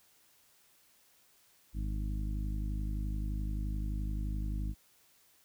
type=harmonic tone; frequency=51.6 Hz; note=G#1; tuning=10 cents flat; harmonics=1 / 2 / 3 / 4 / 5 / 6; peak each=-33 / -42 / -45 / -45 / -51 / -49 dBFS; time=1.73-4.75 s; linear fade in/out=50 ms; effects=white hiss -66 dBFS RMS until 5.44 s